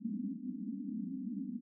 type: band-pass noise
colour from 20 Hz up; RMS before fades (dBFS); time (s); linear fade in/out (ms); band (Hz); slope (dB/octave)
white; -40; 0-1.61; 50; 190 to 280; 96
effects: none